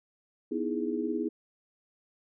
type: chord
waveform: sine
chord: E major seventh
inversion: second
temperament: equal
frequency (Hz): 246.9 / 311.1 / 329.6 / 415.3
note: B3 / D#4 / E4 / G#4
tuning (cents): 0 / 0 / 0 / 0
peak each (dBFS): -34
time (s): 0.51-1.29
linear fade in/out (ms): 10
effects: none